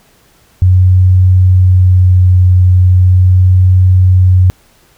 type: tone with vibrato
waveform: sine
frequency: 91.7 Hz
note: F#2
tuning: 15 cents flat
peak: -3 dBFS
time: 0.62-4.5 s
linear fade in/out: 0 ms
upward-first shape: sine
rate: 0.39 Hz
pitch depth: 11 cents each way
effects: pink hiss -48 dBFS RMS until 4.97 s